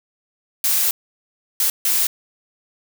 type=noise bursts at uneven times; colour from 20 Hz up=blue; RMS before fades=-18 dBFS; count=3; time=0.64-0.91 / 1.6-1.7 / 1.85-2.07 s; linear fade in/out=2 ms; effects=none